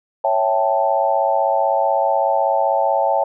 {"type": "chord", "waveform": "sine", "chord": "A dominant seventh", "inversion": "first", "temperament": "equal", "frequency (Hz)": [554.4, 659.3, 784, 880], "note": ["C#5", "E5", "G5", "A5"], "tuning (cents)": [0, 0, 0, 0], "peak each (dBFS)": -20, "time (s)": [0.24, 3.24], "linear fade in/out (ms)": 5, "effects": []}